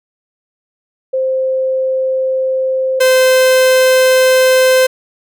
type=tone pair in turn; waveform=sine / 45% pulse; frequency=523.3 / 516.7 Hz; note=C5 / C5; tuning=0 / -22 cents; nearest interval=unison; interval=22 cents; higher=first; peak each=-12 / -7 dBFS; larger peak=second; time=1.13-3 / 3-4.87 s; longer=neither; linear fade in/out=10 ms; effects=none